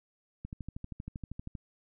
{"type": "click train", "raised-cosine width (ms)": 5, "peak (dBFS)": -27, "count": 15, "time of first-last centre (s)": [0.45, 1.552], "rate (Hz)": 12.7, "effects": []}